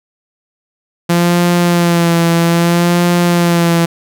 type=tone with vibrato; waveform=sawtooth; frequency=171.4 Hz; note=F3; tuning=32 cents flat; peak=-5 dBFS; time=1.09-3.86 s; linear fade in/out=10 ms; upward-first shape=sine; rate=0.62 Hz; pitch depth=33 cents each way; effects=none